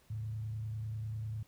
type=tone with frequency modulation; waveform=sine; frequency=109.2 Hz; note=A2; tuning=13 cents flat; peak=-36 dBFS; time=0.1-1.43 s; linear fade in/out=5 ms; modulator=30.1 Hz; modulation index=0.42; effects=pink hiss -67 dBFS RMS until 1.47 s